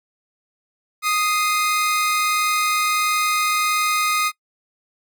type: tone pair together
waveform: sawtooth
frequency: 1244.5 / 2088 Hz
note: D#6 / C7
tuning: 0 / -4 cents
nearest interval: major sixth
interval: 896 cents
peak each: -15 / -21 dBFS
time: 1.02-4.32 s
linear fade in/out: 50 ms
effects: noise-tail reverb RT60 0.1 s tail -23 dB re dry